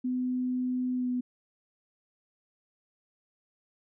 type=tone with pitch glide; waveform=sine; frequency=252.2 to 248.9 Hz; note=B3 to B3; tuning=+36 to +14 cents; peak=-27 dBFS; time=0.04-1.21 s; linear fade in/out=10 ms; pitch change=-22 cents; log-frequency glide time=0.95-1.09 s; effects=none